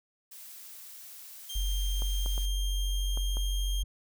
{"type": "noise", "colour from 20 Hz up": "blue", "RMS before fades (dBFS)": -47, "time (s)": [0.31, 2.46], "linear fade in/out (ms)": 10}
{"type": "tone with pitch glide", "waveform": "sawtooth", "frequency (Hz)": [3187, 3209], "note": ["G7", "G7"], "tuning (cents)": [28, 40], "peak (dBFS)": -34, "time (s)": [1.49, 3.83], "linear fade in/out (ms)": 10, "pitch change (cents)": 12, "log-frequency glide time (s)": [1.82, 3.46]}
{"type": "tone", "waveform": "sine", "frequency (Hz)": 46.81, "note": "F#1", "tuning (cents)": 21, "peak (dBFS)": -27, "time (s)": [1.55, 3.84], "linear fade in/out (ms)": 10}
{"type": "clicks", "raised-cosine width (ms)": 1, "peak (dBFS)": -28, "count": 5, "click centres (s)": [2.021, 2.261, 2.379, 3.174, 3.37]}
{"effects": []}